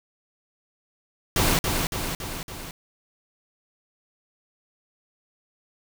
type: noise with echo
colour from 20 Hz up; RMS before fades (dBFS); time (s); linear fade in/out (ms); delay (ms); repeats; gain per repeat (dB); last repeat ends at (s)
pink; -21; 1.36-1.59; 2; 280; 4; -4; 2.71
effects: none